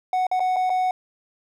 triangle tone with dropouts, 740 Hz, F#5, in tune, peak -17 dBFS, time 0.13-0.91 s, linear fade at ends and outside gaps 2 ms, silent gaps 0.268-0.314 / 0.396-0.403 / 0.561-0.565 / 0.696-0.701 s, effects none

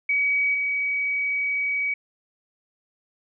sine tone with level steps, 2268 Hz, C#7, 39 cents sharp, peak -19 / -22 dBFS, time 0.09-1.94 s, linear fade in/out 5 ms, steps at 0.54 s, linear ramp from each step 5 ms, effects none

